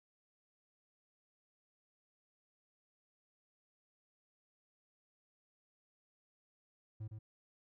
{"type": "tone with echo", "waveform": "triangle", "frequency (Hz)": 108.3, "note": "A2", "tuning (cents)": -27, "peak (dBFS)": -39, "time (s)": [7, 7.08], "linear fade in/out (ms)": 10, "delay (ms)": 110, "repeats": 1, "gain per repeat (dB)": -4, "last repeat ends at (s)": 7.19, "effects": []}